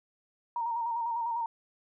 sine tone with vibrato, 932.3 Hz, A#5, in tune, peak -29 dBFS, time 0.56-1.46 s, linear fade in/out 2 ms, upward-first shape square, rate 10 Hz, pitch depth 35 cents each way, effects none

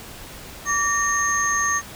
sine tone cluster, 1153 / 1834 / 6400 Hz, D6 / A#6 / G8, -32 / -29 / +35 cents, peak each -23 dBFS, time 0.65-1.82 s, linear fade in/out 50 ms, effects pink hiss -39 dBFS RMS until 1.95 s

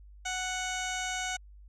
15% pulse tone with low-pass filter, 740 Hz, F#5, in tune, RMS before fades -34 dBFS, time 0.25-1.37 s, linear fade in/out 10 ms, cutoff 6200 Hz, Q 3.2, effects added 50 Hz sine -49 dBFS peak until 1.68 s

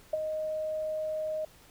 sine tone with ADSR envelope, 622.3 Hz, D#5, in tune, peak -23 dBFS, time 0.13-1.45 s, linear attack 6 ms, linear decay 21 ms, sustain -7 dB, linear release 4 ms, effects pink hiss -57 dBFS RMS until 1.7 s

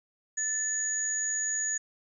sine tone pair together, 1760 / 6792 Hz, A6 / G#8, 0 / +38 cents, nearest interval octave + major seventh, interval 2338 cents, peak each -36 / -28 dBFS, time 0.37-1.78 s, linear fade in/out 10 ms, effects none

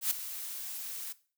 blue noise with ADSR envelope, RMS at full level -27 dBFS, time 0.01-1.13 s, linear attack 100 ms, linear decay 4 ms, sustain -13 dB, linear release 12 ms, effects noise-tail reverb RT60 0.4 s tail -18 dB re dry

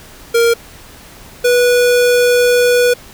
square tone pair in turn, 466.2 / 488.9 Hz, A#4 / B4, 0 / -18 cents, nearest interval minor second, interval 82 cents, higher second, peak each -9 dBFS, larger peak neither, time 0.34-0.54 / 1.44-2.94 s, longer second, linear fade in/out 10 ms, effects pink hiss -38 dBFS RMS until 3.13 s

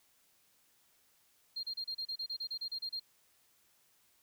sine tone bursts, 4206 Hz, C8, 8 cents sharp, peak -35 dBFS, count 14, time 1.56-2.998 s, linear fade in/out 10 ms, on 73 ms, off 32 ms, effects tanh soft clip ceiling -31 dBFS + white hiss -70 dBFS RMS until 4.22 s

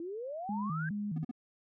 sine exponential sweep, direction up, 324.7 to 1636 Hz, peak -37 dBFS, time 0-0.89 s, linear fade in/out 2 ms
sine tone with vibrato, 180.8 Hz, F#3, 40 cents flat, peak -33 dBFS, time 0.49-1.24 s, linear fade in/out 2 ms, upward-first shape square, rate 2.4 Hz, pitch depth 230 cents each way
triangle tone bursts, 245.3 Hz, B3, 12 cents flat, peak -33 dBFS, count 3, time 1.16-1.313 s, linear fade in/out 5 ms, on 23 ms, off 42 ms
effects none

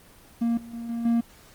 triangle tone with level steps, 233.1 Hz, A#3, in tune, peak -19 / -37 / -30 / -25 / -17 dBFS, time 0.41-1.21 s, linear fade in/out 10 ms, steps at 0.57 / 0.73 / 0.89 / 1.05 s, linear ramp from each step 5 ms, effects pink hiss -52 dBFS RMS until 1.54 s + Opus 24 kbps

